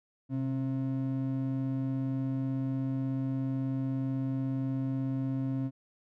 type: ring-modulated tone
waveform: triangle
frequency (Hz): 198.8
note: G3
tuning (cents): +25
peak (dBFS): -24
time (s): 0.29-5.71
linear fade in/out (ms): 50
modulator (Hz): 69
effects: none